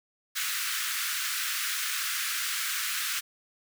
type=high-pass noise; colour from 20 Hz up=pink; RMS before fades=-31 dBFS; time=0.35-3.21 s; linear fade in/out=20 ms; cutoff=1300 Hz; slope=48 dB/octave; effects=none